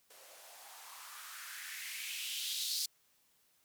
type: noise with band-pass filter sweep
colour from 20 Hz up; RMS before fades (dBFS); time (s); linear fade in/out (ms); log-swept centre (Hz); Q
violet; -43; 0.1-2.86; 5; 480 to 4700; 3.4
effects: white hiss -72 dBFS RMS until 3.64 s